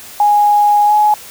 sine tone with pitch glide, 828 to 841.5 Hz, G#5 to G#5, -5 to +23 cents, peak -7 dBFS, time 0.2-1.14 s, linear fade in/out 2 ms, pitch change +28 cents, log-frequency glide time 0.86-0.93 s, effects white hiss -34 dBFS RMS until 1.3 s

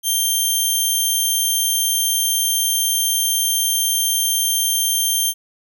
10% pulse tone, 3166 Hz, G7, 17 cents sharp, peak -8 dBFS, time 0.03-5.34 s, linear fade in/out 50 ms, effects none

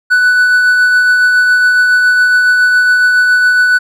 triangle tone with tremolo, 1488 Hz, F#6, 9 cents sharp, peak -3 dBFS, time 0.1-3.79 s, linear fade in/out 20 ms, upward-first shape triangle, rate 7.2 Hz, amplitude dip 30%, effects none

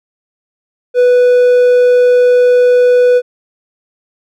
triangle tone, 493.9 Hz, B4, in tune, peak -3 dBFS, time 0.94-3.22 s, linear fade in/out 50 ms, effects none

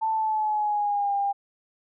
sine tone with pitch glide, 884 to 801.3 Hz, A5 to G5, +8 to +38 cents, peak -22 dBFS, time 0.01-1.33 s, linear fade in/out 20 ms, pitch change -170 cents, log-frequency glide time 0.12-1.14 s, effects none

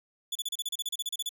sawtooth tone bursts, 3455 Hz, A7, 32 cents flat, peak -27 dBFS, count 15, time 0.32-1.292 s, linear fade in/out 5 ms, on 34 ms, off 33 ms, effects none

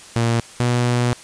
sawtooth tone pair in turn, 116.54 / 121.79 Hz, A#2 / B2, 0 / -24 cents, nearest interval minor second, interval 76 cents, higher second, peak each -12 dBFS, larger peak neither, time 0.16-0.4 / 0.6-1.13 s, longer second, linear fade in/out 0 ms, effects white hiss -41 dBFS RMS until 1.23 s + resampled to 22050 Hz

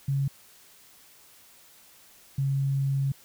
sine tone pair in turn, 138 / 137.13 Hz, C#3 / C#3, -7 / -18 cents, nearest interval unison, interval 11 cents, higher first, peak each -23 / -23 dBFS, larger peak neither, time 0.08-0.28 / 2.38-3.12 s, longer second, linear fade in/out 5 ms, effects white hiss -55 dBFS RMS until 3.24 s

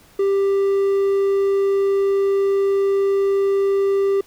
triangle tone, 394.2 Hz, G4, 10 cents sharp, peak -13 dBFS, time 0.19-4.21 s, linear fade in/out 5 ms, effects pink hiss -51 dBFS RMS until 4.26 s

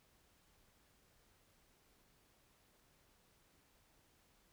silence, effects pink hiss -72 dBFS RMS until 4.52 s

